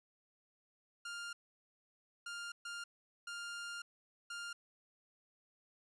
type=tone bursts at uneven times; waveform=sawtooth; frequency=1402 Hz; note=F6; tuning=6 cents sharp; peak=-39 dBFS; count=5; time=1.05-1.33 / 2.26-2.52 / 2.65-2.84 / 3.27-3.82 / 4.3-4.53 s; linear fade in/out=5 ms; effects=resampled to 22050 Hz + 13-bit